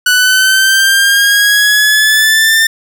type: linear sweep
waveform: sawtooth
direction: up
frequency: 1480 to 1800 Hz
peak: -3 dBFS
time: 0.06-2.67 s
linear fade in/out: 5 ms
effects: none